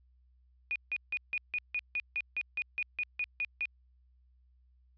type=tone bursts; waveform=sine; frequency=2462 Hz; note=D#7; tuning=19 cents flat; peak=-30 dBFS; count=15; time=0.71-3.655 s; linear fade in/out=0 ms; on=47 ms; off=160 ms; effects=added 62 Hz sine -62 dBFS peak until 4.97 s + resampled to 11025 Hz